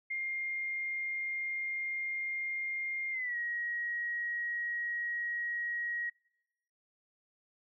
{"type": "tone with pitch glide", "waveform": "sine", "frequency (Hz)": [2117, 1897], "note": ["C7", "A#6"], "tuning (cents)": [20, 30], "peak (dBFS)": -33, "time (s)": [0.1, 6.1], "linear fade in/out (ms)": 10, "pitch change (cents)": -190, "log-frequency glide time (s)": [3.11, 3.36], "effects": ["noise-tail reverb RT60 0.9 s tail -25 dB re dry"]}